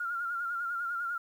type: tone with vibrato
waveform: sine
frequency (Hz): 1396.9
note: F6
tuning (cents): 0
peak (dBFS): -31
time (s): 0-1.18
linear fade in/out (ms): 5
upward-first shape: sine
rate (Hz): 10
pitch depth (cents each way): 57
effects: 10-bit